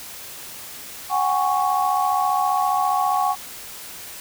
sine chord, F# suspended second, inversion none, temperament equal with one note detuned, 740 / 814.9 / 1108.7 Hz, F#5 / G#5 / C#6, 0 / -33 / 0 cents, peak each -22 dBFS, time 1.09-3.36 s, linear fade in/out 50 ms, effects white hiss -37 dBFS RMS until 4.2 s

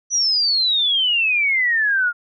sine exponential sweep, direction down, 5960 to 1396.9 Hz, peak -15 dBFS, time 0.1-2.13 s, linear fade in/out 50 ms, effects none

